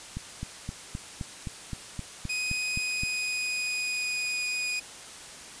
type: click train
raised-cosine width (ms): 5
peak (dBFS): -21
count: 12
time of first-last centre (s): 0.17-3.035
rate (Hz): 3.84
type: tone with pitch glide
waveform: sawtooth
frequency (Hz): 2500 to 2476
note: D#7 to D#7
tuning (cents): +8 to -9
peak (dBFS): -25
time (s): 2.29-4.8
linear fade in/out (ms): 10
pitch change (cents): -17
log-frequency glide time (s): 2.68-4.37
effects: white hiss -44 dBFS RMS until 5.6 s + resampled to 22050 Hz